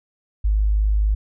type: tone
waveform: sine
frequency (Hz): 51.91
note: G#1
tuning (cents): 0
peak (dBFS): -15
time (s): 0.44-1.15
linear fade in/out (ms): 10
effects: none